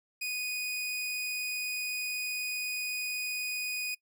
sawtooth tone, 2481 Hz, D#7, 6 cents flat, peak -29 dBFS, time 0.21-3.95 s, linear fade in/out 10 ms, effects noise-tail reverb RT60 0.1 s tail -23 dB re dry

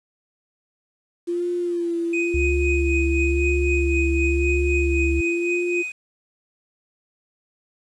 sine tone with vibrato, 344.5 Hz, F4, 24 cents flat, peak -21 dBFS, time 1.27-5.83 s, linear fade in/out 20 ms, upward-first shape sine, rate 0.97 Hz, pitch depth 36 cents each way
triangle tone with tremolo, 2499 Hz, D#7, 7 cents sharp, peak -20 dBFS, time 2.13-5.92 s, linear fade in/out 5 ms, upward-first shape triangle, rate 3.9 Hz, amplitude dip 70%
sine tone, 69.8 Hz, C#2, 13 cents sharp, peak -20 dBFS, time 2.34-5.21 s, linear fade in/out 5 ms
effects resampled to 22050 Hz + 8-bit

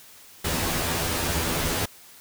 pink noise with comb filter, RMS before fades -26 dBFS, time 0.44-1.86 s, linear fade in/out 10 ms, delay 12 ms, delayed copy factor +0.95, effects white hiss -49 dBFS RMS until 2.2 s

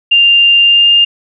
sine tone with pitch glide, 2794 to 2810 Hz, F7 to F7, 0 to +10 cents, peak -4 dBFS, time 0.11-1.05 s, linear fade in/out 10 ms, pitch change +10 cents, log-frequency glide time 0.62-0.89 s, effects none

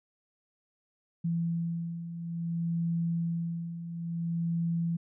sine beating tone pair, 167.7 / 168.28 Hz, E3 / E3, +30 / +36 cents, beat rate 0.58 Hz, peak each -36 / -30 dBFS, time 1.24-4.97 s, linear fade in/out 10 ms, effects none

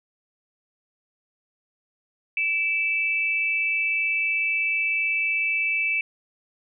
sine tone pair together, 2321 / 2637 Hz, D7 / E7, -21 / 0 cents, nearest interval major second, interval 221 cents, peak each -24 dBFS, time 2.37-6.01 s, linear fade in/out 2 ms, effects none

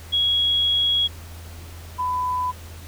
sine tone pair in turn, 3322 / 1000 Hz, G#7 / B5, 0 / +21 cents, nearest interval octave + major sixth, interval 2079 cents, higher first, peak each -17 / -21 dBFS, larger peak first, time 0.12-1.08 / 1.98-2.52 s, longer first, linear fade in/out 20 ms, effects added 83 Hz sine -37 dBFS peak until 2.87 s + pink hiss -44 dBFS RMS until 2.87 s

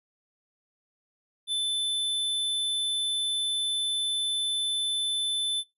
square tone, 3520 Hz, A7, in tune, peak -26 dBFS, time 1.47-5.64 s, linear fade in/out 50 ms, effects noise-tail reverb RT60 0.2 s tail -23 dB re dry + resampled to 32000 Hz

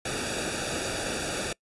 pink noise with comb filter, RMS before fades -31 dBFS, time 0.05-1.53 s, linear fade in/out 5 ms, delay 0.96 ms, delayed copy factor -0.8, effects noise-tail reverb RT60 0.1 s tail -24 dB re dry + resampled to 24000 Hz

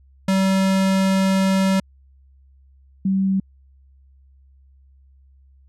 square / sine tone pair in turn, 191.7 / 192.53 Hz, G3 / G3, -38 / -31 cents, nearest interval unison, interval 7 cents, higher second, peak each -16 dBFS, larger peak neither, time 0.28-1.8 / 3.05-3.4 s, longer first, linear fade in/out 5 ms, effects added 67 Hz sine -49 dBFS peak until 5.68 s + low-pass 10000 Hz 12 dB/octave

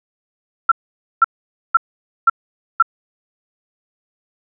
sine tone bursts, 1352 Hz, E6, 43 cents sharp, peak -6 dBFS, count 5, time 0.69-2.825 s, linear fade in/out 5 ms, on 27 ms, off 500 ms, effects none

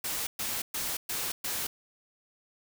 white noise bursts, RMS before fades -33 dBFS, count 5, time 0.04-1.67 s, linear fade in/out 5 ms, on 230 ms, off 120 ms, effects none

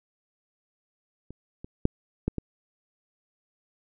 clicks, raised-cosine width 3 ms, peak -28 / -26 / -7 / -12 / -17 dBFS, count 5, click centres 1.306 / 1.645 / 1.854 / 2.28 / 2.383 s, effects none

